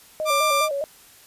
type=tone with vibrato; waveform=sine; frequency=590 Hz; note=D5; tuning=8 cents sharp; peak=-23 dBFS; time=0.2-0.84 s; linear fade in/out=0 ms; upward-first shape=square; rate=4.9 Hz; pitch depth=90 cents each way
type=tone; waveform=sawtooth; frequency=1186 Hz; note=D6; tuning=17 cents sharp; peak=-15 dBFS; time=0.25-0.69 s; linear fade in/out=50 ms
effects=white hiss -50 dBFS RMS until 1.26 s + resampled to 32000 Hz